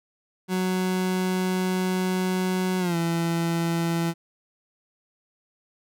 30% pulse tone with pitch glide, 185 to 167.7 Hz, F#3 to E3, 0 to +30 cents, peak -20 dBFS, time 0.48-4.14 s, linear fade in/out 50 ms, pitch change -170 cents, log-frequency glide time 2.79-2.96 s, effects none

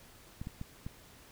clicks, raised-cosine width 5 ms, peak -27 dBFS, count 4, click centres 0.415 / 0.471 / 0.614 / 0.865 s, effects pink hiss -57 dBFS RMS until 1.31 s

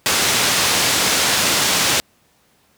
white low-pass noise, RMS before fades -17 dBFS, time 0.06-2 s, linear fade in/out 0 ms, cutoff 6700 Hz, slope 12 dB/octave, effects pink hiss -58 dBFS RMS until 2.77 s + high-pass 80 Hz 12 dB/octave

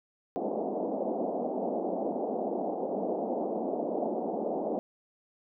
white band-pass noise, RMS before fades -32 dBFS, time 0.36-4.79 s, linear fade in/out 0 ms, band 200 to 750 Hz, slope 48 dB/octave, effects none

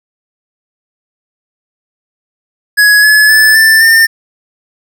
square tone with pitch steps, 1677 / 1708.3 / 1740.2 / 1772.6 / 1805.7 Hz, G#6 / G#6 / A6 / A6 / A6, +16 / +48 / -20 / +12 / +44 cents, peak -4 dBFS, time 2.77-4.07 s, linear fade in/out 20 ms, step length 260 ms, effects none

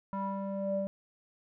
square tone with low-pass filter sweep, 196 Hz, G3, in tune, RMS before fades -34 dBFS, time 0.13-0.87 s, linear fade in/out 0 ms, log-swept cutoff 1100 to 520 Hz, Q 6.4, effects none

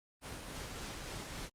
pink noise with tremolo, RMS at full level -43 dBFS, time 0.21-1.5 s, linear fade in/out 50 ms, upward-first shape sine, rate 3.5 Hz, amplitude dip 25%, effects low-pass 10000 Hz 12 dB/octave + Opus 32 kbps

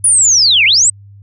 sine linear two-way sweep, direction down then up, 9956 to 2051 to 8360 Hz, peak -6 dBFS, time 0.04-0.9 s, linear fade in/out 5 ms, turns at 0.65 s, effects added 100 Hz sine -35 dBFS peak until 1.22 s

